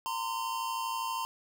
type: tone pair together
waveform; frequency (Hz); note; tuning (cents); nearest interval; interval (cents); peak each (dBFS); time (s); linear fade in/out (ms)
square; 919 / 1031.5; A#5 / C6; -25 / -25; major second; 200; -36 / -35; 0.06-1.25; 0
effects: none